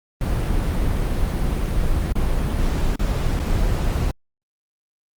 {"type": "noise with dropouts", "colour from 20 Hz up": "brown", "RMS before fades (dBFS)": -20, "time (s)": [0.21, 4.11], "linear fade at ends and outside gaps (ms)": 2, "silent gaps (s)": [[2.124, 2.154], [2.958, 2.993], [3.393, 3.398]], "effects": ["Opus 32 kbps"]}